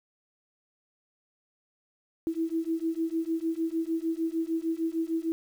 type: beating tone pair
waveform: sine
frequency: 323.8 / 330.4 Hz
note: E4 / E4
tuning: -31 / +4 cents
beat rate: 6.6 Hz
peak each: -30 / -30 dBFS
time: 2.27-5.32 s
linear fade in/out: 0 ms
effects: 9-bit